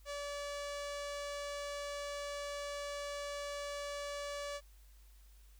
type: tone with low-pass filter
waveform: sawtooth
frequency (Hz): 575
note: D5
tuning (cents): -37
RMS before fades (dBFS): -42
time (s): 0.05-4.61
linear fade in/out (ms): 50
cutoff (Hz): 7300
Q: 1.3
effects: added 50 Hz sine -57 dBFS peak until 5.59 s + white hiss -69 dBFS RMS until 5.59 s